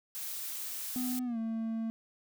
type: noise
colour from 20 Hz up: blue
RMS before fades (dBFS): -39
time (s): 0.15-1.19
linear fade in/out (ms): 0
type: tone with pitch glide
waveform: triangle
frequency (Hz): 250.9 to 224.8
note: B3 to A3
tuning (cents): +28 to +37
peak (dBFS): -30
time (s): 0.96-1.9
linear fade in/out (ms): 0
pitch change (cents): -191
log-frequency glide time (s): 1.24-1.38
effects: none